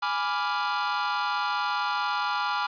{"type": "chord", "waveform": "45% pulse", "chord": "G# diminished seventh", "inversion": "none", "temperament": "equal", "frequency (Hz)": [830.6, 987.8, 1174.7, 1396.9], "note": ["G#5", "B5", "D6", "F6"], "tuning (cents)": [0, 0, 0, 0], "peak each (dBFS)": -31, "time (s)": [0.02, 2.67], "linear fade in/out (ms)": 10, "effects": ["resampled to 11025 Hz", "9-bit"]}